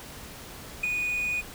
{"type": "tone with ADSR envelope", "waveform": "triangle", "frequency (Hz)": 2470, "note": "D#7", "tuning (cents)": -13, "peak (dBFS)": -18, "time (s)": [0.83, 1.42], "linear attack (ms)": 10, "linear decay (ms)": 7, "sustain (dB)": -6, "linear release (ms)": 27, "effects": ["tanh soft clip ceiling -18 dBFS", "pink hiss -43 dBFS RMS until 1.54 s"]}